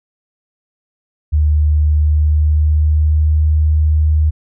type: tone with pitch glide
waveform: sine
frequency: 75.5 to 76.91 Hz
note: D2 to D#2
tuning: +48 to -20 cents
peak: -9 dBFS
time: 1.32-4.31 s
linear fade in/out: 20 ms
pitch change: +32 cents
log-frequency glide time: 1.86-3.36 s
effects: none